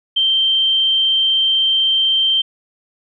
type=tone; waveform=sine; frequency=3136 Hz; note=G7; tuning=in tune; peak=-12 dBFS; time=0.16-2.42 s; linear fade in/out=10 ms; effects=none